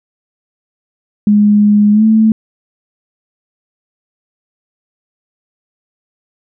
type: tone with pitch glide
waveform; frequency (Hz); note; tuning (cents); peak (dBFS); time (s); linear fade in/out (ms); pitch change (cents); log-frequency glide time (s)
sine; 207.7 to 219.7; G#3 to A3; 0 to -2; -5; 1.27-2.32; 2; +98; 1.92-2.04
effects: none